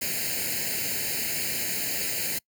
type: noise with comb filter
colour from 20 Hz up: white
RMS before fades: -29 dBFS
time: 0.01-2.39 s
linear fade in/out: 10 ms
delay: 0.43 ms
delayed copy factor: +0.95
effects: noise-tail reverb RT60 0.1 s tail -25 dB re dry + high-pass 80 Hz 12 dB/octave